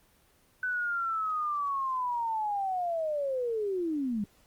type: linear sweep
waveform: sine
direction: down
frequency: 1511 to 196 Hz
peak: -28 dBFS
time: 0.63-4.24 s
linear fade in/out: 2 ms
effects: pink hiss -64 dBFS RMS until 4.46 s + Opus 24 kbps